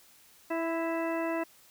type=harmonic tone with a mistuned harmonic; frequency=329.6 Hz; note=E4; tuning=in tune; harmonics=1 / 2 / 3 / 4 / 5 / 6 / 8; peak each=-32 / -33 / -38 / -44 / -44 / -42 / -44 dBFS; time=0.5-1.44 s; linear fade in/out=10 ms; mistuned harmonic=3; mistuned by=+16 cents; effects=white hiss -59 dBFS RMS until 1.7 s